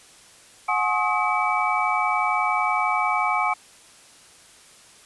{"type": "tone cluster", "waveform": "sine", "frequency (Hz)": [733, 844, 1077, 1263, 2291], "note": ["F#5", "G#5", "C6", "D#6", "D7"], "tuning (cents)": [-16, 28, 50, 26, -44], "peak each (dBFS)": -26, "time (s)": [0.68, 3.54], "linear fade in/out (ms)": 10, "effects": ["white hiss -50 dBFS RMS until 5.05 s", "resampled to 24000 Hz"]}